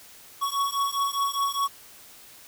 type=beating tone pair; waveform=square; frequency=1114 / 1118.9 Hz; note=C#6 / C#6; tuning=+8 / +16 cents; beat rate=4.9 Hz; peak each=-28 dBFS; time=0.41-1.68 s; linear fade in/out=20 ms; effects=white hiss -49 dBFS RMS until 2.47 s